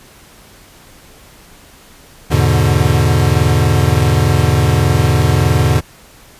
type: chord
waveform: square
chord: E dominant seventh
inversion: none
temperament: equal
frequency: 82.41 / 103.83 / 123.47 / 146.83 Hz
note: E2 / G#2 / B2 / D3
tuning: 0 / 0 / 0 / 0 cents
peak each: -16 dBFS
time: 2.3-5.81 s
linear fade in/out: 20 ms
effects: pink hiss -42 dBFS RMS until 6.39 s + resampled to 32000 Hz